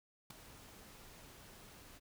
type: noise with ADSR envelope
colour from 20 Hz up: pink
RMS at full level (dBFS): -45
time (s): 0.3-2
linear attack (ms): 8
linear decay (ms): 3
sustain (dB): -12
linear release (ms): 33
effects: none